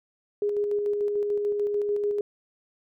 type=tone with tremolo; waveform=sine; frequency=412.1 Hz; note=G#4; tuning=13 cents flat; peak=-22 dBFS; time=0.42-2.21 s; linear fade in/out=2 ms; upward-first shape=square; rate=6.8 Hz; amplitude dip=30%; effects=none